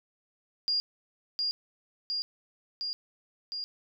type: tone with echo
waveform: sine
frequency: 4824 Hz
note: D8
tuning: 46 cents sharp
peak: -25 dBFS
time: 0.68-0.8 s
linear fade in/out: 0 ms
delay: 710 ms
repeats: 4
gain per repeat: -2 dB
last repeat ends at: 3.64 s
effects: none